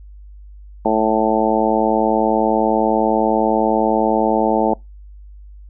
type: harmonic tone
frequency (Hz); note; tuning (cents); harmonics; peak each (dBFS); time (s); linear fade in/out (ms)
110; A2; 0; 2 / 3 / 4 / 5 / 6 / 7 / 8; -21 / -21 / -21 / -21 / -21 / -21 / -21; 0.85-4.74; 5
effects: noise-tail reverb RT60 0.2 s tail -26 dB re dry + added 50 Hz sine -36 dBFS peak until 5.69 s